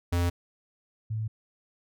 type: tone pair in turn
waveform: square / sine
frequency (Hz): 87 / 109.61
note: F2 / A2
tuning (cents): -6 / -6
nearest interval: major third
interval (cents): 400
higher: second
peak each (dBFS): -24 / -28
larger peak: first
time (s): 0.12-0.3 / 1.1-1.28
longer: neither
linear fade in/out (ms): 10
effects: none